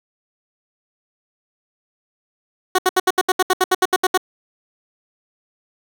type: tone bursts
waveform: 15% pulse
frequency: 370.8 Hz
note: F#4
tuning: 4 cents sharp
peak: -6 dBFS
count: 14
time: 2.75-4.176 s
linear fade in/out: 5 ms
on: 35 ms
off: 72 ms
effects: none